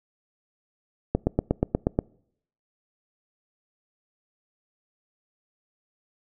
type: click train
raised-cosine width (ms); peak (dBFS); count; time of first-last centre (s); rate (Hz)
2; -7; 8; 1.15-1.989; 8.34
effects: noise-tail reverb RT60 0.7 s tail -26 dB re dry